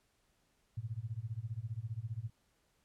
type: tone with tremolo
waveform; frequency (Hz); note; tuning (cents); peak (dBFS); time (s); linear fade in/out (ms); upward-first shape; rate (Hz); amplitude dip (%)
sine; 112.3; A2; +36; -34; 0.77-2.3; 5; sine; 15; 95
effects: pink hiss -75 dBFS RMS until 2.84 s + low-pass 12000 Hz 12 dB/octave